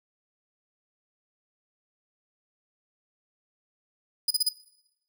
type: tone bursts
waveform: sawtooth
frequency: 4978 Hz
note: D#8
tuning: in tune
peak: -18 dBFS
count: 4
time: 4.28-4.49 s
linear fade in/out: 5 ms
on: 27 ms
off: 34 ms
effects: noise-tail reverb RT60 0.9 s tail -20 dB re dry